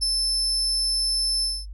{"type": "tone with ADSR envelope", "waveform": "35% pulse", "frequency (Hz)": 5274, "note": "E8", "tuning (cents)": 0, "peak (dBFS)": -16, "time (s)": [0.01, 1.66], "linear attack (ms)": 21, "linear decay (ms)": 8, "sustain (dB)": -3, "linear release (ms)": 230, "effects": ["noise-tail reverb RT60 0.1 s tail -20 dB re dry", "added 50 Hz sine -34 dBFS peak until 1.73 s"]}